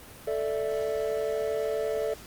triangle chord, A suspended fourth, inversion none, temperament equal, 440 / 587.3 / 659.3 Hz, A4 / D5 / E5, 0 / 0 / 0 cents, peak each -27 / -30 / -32 dBFS, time 0.27-2.14 s, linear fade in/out 5 ms, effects pink hiss -47 dBFS RMS until 2.26 s + Opus 32 kbps

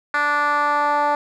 10% pulse tone with band-pass filter sweep, 292.7 Hz, D4, 6 cents flat, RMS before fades -19 dBFS, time 0.14-1.15 s, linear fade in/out 2 ms, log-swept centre 1500 to 830 Hz, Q 2.3, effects none

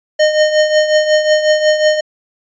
square tone with tremolo, 613 Hz, D#5, 26 cents flat, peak -7 dBFS, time 0.19-2.01 s, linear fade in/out 10 ms, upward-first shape triangle, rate 5.5 Hz, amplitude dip 70%, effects resampled to 16000 Hz

